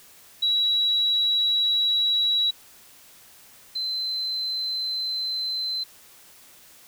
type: tone pair in turn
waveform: sine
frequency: 3896 / 4072 Hz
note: B7 / C8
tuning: -24 / -48 cents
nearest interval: minor second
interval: 76 cents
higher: second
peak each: -19 / -25 dBFS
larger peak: first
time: 0.42-2.51 / 3.75-5.84 s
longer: neither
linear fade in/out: 10 ms
effects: white hiss -51 dBFS RMS until 6.87 s